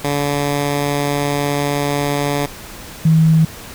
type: tone pair in turn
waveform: 10% pulse / sine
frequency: 143.6 / 160.15 Hz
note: D3 / E3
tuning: -39 / -50 cents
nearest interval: major second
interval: 189 cents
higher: second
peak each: -8 dBFS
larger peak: neither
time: 0.04-2.46 / 3.05-3.45 s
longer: first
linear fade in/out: 5 ms
effects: pink hiss -34 dBFS RMS until 3.74 s